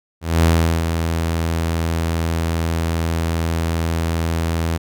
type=tone with ADSR envelope; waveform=sawtooth; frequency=82.5 Hz; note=E2; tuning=2 cents sharp; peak=-7 dBFS; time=0.21-4.78 s; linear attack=220 ms; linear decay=390 ms; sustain=-7 dB; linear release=18 ms; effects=none